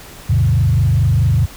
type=tone with frequency modulation; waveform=sine; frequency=110 Hz; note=A2; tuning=in tune; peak=-10 dBFS; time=0.29-1.46 s; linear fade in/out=10 ms; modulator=24.7 Hz; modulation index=1.4; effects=pink hiss -37 dBFS RMS until 1.56 s